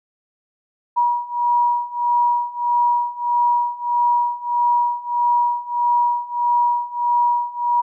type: beating tone pair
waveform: sine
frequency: 960 / 961.6 Hz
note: B5 / B5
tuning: -49 / -46 cents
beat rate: 1.6 Hz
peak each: -20 / -18 dBFS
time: 0.96-7.82 s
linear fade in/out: 20 ms
effects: none